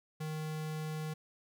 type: tone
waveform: square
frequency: 155.5 Hz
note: D#3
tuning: 1 cent flat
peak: -37 dBFS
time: 0.2-1.14 s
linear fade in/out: 10 ms
effects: none